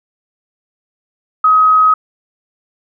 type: tone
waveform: sine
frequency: 1266 Hz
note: D#6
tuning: 30 cents sharp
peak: -6 dBFS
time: 1.44-1.94 s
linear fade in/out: 5 ms
effects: none